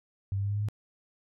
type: tone with pitch steps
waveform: sine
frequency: 98 / 99.43 / 100.87 / 102.34 / 103.83 / 105.34 Hz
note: G2 / G2 / G2 / G#2 / G#2 / G#2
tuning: 0 / +25 / +50 / -25 / 0 / +25 cents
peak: -27 dBFS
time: 0.32-0.686 s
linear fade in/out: 0 ms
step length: 61 ms
effects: none